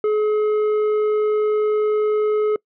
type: tone with tanh clipping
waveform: sine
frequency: 425 Hz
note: G#4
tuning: 40 cents sharp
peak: -17 dBFS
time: 0.04-2.56 s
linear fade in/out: 2 ms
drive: 7 dB
effects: noise-tail reverb RT60 0.1 s tail -25 dB re dry